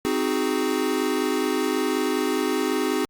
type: chord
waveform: square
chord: Ab dominant seventh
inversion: first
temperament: equal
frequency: 261.6 / 311.1 / 370 / 415.3 Hz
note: C4 / Eb4 / Gb4 / Ab4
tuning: 0 / 0 / 0 / 0 cents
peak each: -28 dBFS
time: 0.05-3.05 s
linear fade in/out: 0 ms
effects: Opus 48 kbps